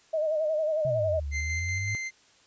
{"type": "tone with vibrato", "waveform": "sine", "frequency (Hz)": 622.3, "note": "D#5", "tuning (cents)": 0, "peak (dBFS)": -24, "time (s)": [0.13, 1.2], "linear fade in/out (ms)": 10, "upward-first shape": "sine", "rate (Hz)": 11, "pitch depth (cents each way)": 63}
{"type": "exponential two-way sweep", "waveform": "sine", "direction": "down then up", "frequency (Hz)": [140, 69.9, 107.5], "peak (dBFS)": -30, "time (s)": [0.85, 1.95], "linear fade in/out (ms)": 0, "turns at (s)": 1.27}
{"type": "tone with tremolo", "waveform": "45% pulse", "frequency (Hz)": 2082, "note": "C7", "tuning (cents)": -9, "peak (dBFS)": -29, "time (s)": [1.31, 2.11], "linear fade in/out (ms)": 50, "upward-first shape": "square", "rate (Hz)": 5.3, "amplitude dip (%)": 25}
{"effects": ["white hiss -60 dBFS RMS until 2.46 s", "resampled to 16000 Hz"]}